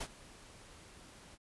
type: noise with ADSR envelope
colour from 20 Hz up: pink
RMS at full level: -38 dBFS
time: 0-1.38 s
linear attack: 10 ms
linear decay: 61 ms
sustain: -18 dB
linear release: 45 ms
effects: resampled to 24000 Hz